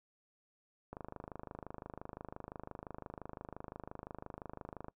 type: click train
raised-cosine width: 1 ms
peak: -30 dBFS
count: 103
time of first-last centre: 0.93-4.883 s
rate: 25.8 Hz
effects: noise-tail reverb RT60 0.1 s tail -22 dB re dry